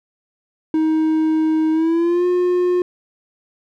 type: tone with pitch glide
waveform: triangle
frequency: 315.4 to 358.1 Hz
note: D#4 to F4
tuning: +24 to +43 cents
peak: -12 dBFS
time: 0.74-2.82 s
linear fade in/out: 2 ms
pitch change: +219 cents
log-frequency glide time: 1.72-2.26 s
effects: none